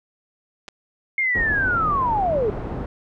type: clicks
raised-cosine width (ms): 0.2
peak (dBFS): -20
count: 2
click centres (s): 0.681 / 0.686
type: linear sweep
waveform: sine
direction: down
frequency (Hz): 2158 to 396.9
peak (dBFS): -18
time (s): 1.18-2.5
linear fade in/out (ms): 2
type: low-pass noise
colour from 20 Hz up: pink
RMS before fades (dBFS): -29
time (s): 1.35-2.86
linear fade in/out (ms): 2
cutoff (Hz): 830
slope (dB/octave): 12
effects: none